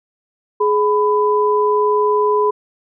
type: tone pair together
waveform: sine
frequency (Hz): 419.6 / 998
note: G#4 / B5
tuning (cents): +18 / +18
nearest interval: octave + minor third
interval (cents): 1500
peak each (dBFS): -14 / -16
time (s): 0.6-2.51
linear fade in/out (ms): 10
effects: none